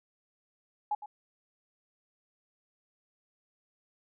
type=tone with echo; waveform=sine; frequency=837 Hz; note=G#5; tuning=13 cents sharp; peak=-27 dBFS; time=0.91-0.95 s; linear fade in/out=5 ms; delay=110 ms; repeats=1; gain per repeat=-13 dB; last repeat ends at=1.06 s; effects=none